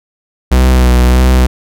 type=tone with vibrato; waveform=45% pulse; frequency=62.7 Hz; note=B1; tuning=27 cents sharp; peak=-5 dBFS; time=0.51-1.47 s; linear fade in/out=10 ms; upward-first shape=sine; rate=1.6 Hz; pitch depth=29 cents each way; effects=none